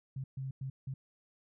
sine tone bursts at uneven times, 133.4 Hz, C3, 34 cents sharp, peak -36 dBFS, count 4, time 0.16-0.24 / 0.37-0.51 / 0.61-0.7 / 0.87-0.94 s, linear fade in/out 5 ms, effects none

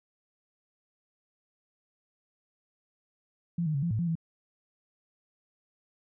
sine tone with pitch steps, 170.9 / 154.5 / 138.8 / 170.4 / 109.5 / 171.8 / 164.3 Hz, F3 / D#3 / C#3 / F3 / A2 / F3 / E3, -37 / -12 / +3 / -42 / -8 / -28 / -5 cents, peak -26 dBFS, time 3.58-4.154 s, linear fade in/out 5 ms, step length 82 ms, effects none

